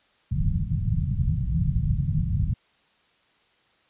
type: low-pass noise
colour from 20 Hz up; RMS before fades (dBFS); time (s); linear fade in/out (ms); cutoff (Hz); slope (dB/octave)
white; -24; 0.31-2.54; 10; 170; 48
effects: white hiss -63 dBFS RMS until 3.89 s + resampled to 8000 Hz